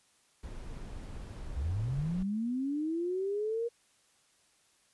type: noise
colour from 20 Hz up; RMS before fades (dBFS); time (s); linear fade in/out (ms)
brown; -42; 0.43-2.23; 5
type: linear sweep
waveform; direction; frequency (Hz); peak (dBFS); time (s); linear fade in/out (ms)
sine; up; 58.27 to 474.9; -30; 1.55-3.69; 20
effects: white hiss -68 dBFS RMS until 4.93 s + resampled to 24000 Hz